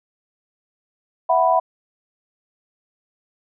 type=chord; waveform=sine; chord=E suspended second; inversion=none; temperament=equal; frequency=659.3 / 740 / 987.8 Hz; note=E5 / F#5 / B5; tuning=0 / 0 / 0 cents; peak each=-18 dBFS; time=1.29-1.6 s; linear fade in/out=10 ms; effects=none